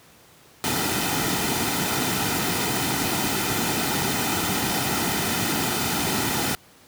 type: noise with comb filter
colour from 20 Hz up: pink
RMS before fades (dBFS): -24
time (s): 0.64-6.55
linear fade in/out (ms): 0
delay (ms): 1.8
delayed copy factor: -0.55
effects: pink hiss -52 dBFS RMS until 6.87 s + high-pass 100 Hz 12 dB/octave